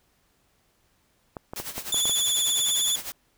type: clicks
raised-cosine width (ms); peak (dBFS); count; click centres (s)
1; -20; 7; 1.368 / 1.535 / 1.6 / 1.78 / 1.944 / 2.055 / 2.095
type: noise with tremolo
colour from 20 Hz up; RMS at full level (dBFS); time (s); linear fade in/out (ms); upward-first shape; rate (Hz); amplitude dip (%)
white; -33; 1.56-3.12; 0; sine; 10; 75
type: tone with vibrato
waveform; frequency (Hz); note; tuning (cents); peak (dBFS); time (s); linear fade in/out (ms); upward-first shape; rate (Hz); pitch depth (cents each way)
20% pulse; 3455; A7; -32; -16; 1.92-2.96; 5; triangle; 19; 57
effects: pink hiss -67 dBFS RMS until 3.37 s